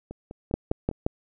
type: two click trains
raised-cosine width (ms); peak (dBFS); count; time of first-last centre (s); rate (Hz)
2; -10 / -24; 4 / 5; 0.54-1.064 / 0.11-0.913; 5.72 / 4.98
effects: none